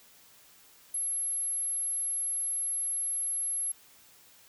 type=tone; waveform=sine; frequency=11090 Hz; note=F9; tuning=13 cents flat; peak=-29 dBFS; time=0.94-3.72 s; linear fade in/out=5 ms; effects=white hiss -58 dBFS RMS until 4.48 s